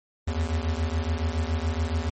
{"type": "beating tone pair", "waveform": "square", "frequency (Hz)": [78, 85.1], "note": ["D#2", "F2"], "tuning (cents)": [5, -44], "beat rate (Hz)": 7.1, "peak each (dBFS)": [-27, -29], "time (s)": [0.27, 2.1], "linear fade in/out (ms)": 10, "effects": ["MP3 32 kbps"]}